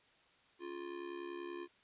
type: tone with amplitude modulation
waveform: square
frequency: 349.9 Hz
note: F4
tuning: 3 cents sharp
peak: -40 dBFS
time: 0.59-1.68 s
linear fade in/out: 50 ms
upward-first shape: sine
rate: 70.4 Hz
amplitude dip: 75%
effects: white hiss -68 dBFS RMS until 1.83 s + resampled to 8000 Hz